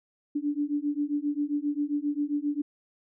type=beating tone pair; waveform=sine; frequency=288 / 295.5 Hz; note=D4 / D4; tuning=-34 / +11 cents; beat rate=7.5 Hz; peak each=-29 dBFS; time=0.35-2.62 s; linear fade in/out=10 ms; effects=none